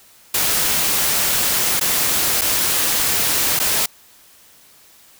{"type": "noise with dropouts", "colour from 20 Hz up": "white", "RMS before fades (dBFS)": -18, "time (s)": [0.34, 3.86], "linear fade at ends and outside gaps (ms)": 5, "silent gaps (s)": [[1.797, 1.81], [2.412, 2.416], [3.592, 3.598]], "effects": ["white hiss -49 dBFS RMS until 5.19 s"]}